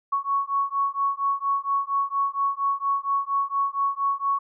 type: beating tone pair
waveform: sine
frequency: 1108.7 / 1113 Hz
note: C#6 / C#6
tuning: 0 / +7 cents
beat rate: 4.3 Hz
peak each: -25 dBFS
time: 0.12-4.39 s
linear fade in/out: 10 ms
effects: none